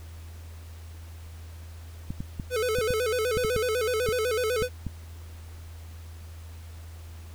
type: clicks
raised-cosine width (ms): 5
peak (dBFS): -19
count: 11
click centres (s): 2.105 / 2.205 / 2.398 / 2.786 / 2.906 / 3.371 / 3.448 / 3.563 / 4.088 / 4.622 / 4.867
type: tone with vibrato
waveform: square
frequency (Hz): 466.2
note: A#4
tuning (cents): 0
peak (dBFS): -25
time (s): 2.5-4.69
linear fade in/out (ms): 50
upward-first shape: square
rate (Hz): 8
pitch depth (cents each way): 120
effects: added 82 Hz sine -40 dBFS peak until 7.34 s + pink hiss -53 dBFS RMS until 7.34 s